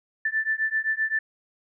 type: beating tone pair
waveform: sine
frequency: 1760 / 1767.7 Hz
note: A6 / A6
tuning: 0 / +8 cents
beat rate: 7.7 Hz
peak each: -26 dBFS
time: 0.25-1.19 s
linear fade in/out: 5 ms
effects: none